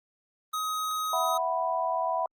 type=tone; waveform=square; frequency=1261 Hz; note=D#6; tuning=23 cents sharp; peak=-29 dBFS; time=0.53-1.38 s; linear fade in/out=10 ms
type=chord; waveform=sine; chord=E suspended second; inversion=none; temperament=equal; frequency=659.3 / 740 / 987.8 Hz; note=E5 / F#5 / B5; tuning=0 / 0 / 0 cents; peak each=-30 / -31 / -29 dBFS; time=1.13-2.26 s; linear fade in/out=2 ms
effects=Opus 32 kbps